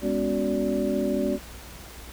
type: tone cluster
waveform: sine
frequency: 204.3 / 248.3 / 281.8 / 370.8 / 580 Hz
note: G#3 / B3 / C#4 / F#4 / D5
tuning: -28 / +9 / +29 / +4 / -22 cents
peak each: -29 dBFS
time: 0.01-1.39 s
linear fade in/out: 50 ms
effects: added 60 Hz sine -44 dBFS peak until 2.12 s + pink hiss -44 dBFS RMS until 2.12 s